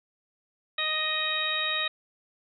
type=harmonic tone with a mistuned harmonic; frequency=622.3 Hz; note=D#5; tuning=in tune; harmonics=1 / 2 / 3 / 4 / 5 / 6; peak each=-39 / -35 / -32 / -33 / -37 / -29 dBFS; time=0.78-1.88 s; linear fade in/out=5 ms; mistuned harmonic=6; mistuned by=+22 cents; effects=none